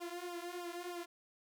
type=tone with flanger; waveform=sawtooth; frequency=350 Hz; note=F4; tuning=4 cents sharp; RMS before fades=-44 dBFS; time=0-1.06 s; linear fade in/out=20 ms; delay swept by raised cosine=0.46 to 3.76 ms; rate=3.2 Hz; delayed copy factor=-0.9; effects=none